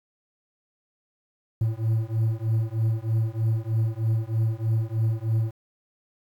triangle beating tone pair, 110 / 113.2 Hz, A2 / A2, 0 / +50 cents, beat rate 3.2 Hz, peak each -23 dBFS, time 1.61-5.51 s, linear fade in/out 5 ms, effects 9-bit

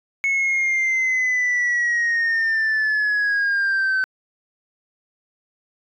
sine linear sweep, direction down, 2200 to 1524 Hz, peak -15 dBFS, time 0.24-4.04 s, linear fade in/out 0 ms, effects tanh soft clip ceiling -16 dBFS

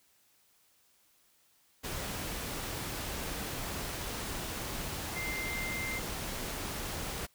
sine tone in noise, 2091 Hz, C7, 2 cents flat, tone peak -36 dBFS, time 5.15-6 s, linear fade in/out 20 ms, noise pink, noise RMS -38 dBFS, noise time 1.83-7.27 s, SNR -1 dB, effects white hiss -68 dBFS RMS until 7.34 s

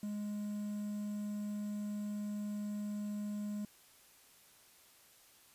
triangle tone with quantisation, 207.7 Hz, G#3, in tune, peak -35 dBFS, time 0.03-3.65 s, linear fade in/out 2 ms, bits 10, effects white hiss -63 dBFS RMS until 5.54 s + resampled to 32000 Hz

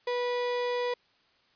35% pulse tone, 489.2 Hz, B4, 16 cents flat, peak -26 dBFS, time 0.07-0.94 s, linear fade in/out 5 ms, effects white hiss -66 dBFS RMS until 1.55 s + resampled to 11025 Hz

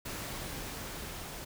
pink noise with level ramp, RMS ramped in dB -39 to -43 dBFS, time 0.05-1.45 s, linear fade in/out 10 ms, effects none

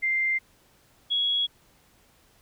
sine tone pair in turn, 2093 / 3336 Hz, C7 / G#7, 0 / +7 cents, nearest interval minor sixth, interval 807 cents, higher second, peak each -22 dBFS, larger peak neither, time 0.02-0.39 / 1.1-1.47 s, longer neither, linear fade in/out 20 ms, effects pink hiss -61 dBFS RMS until 2.41 s

